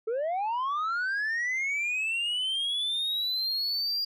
sine linear sweep, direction up, 425.9 to 4823 Hz, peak -24 dBFS, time 0.07-4.05 s, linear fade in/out 10 ms, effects tanh soft clip ceiling -26 dBFS

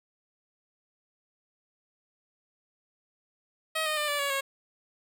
10% pulse tone with pitch steps, 634 / 615.6 / 597.7 / 580.4 / 563.5 / 547.2 Hz, D#5 / D#5 / D5 / D5 / C#5 / C#5, +32 / -19 / +30 / -21 / +28 / -23 cents, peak -19 dBFS, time 3.75-4.41 s, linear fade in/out 10 ms, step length 110 ms, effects none

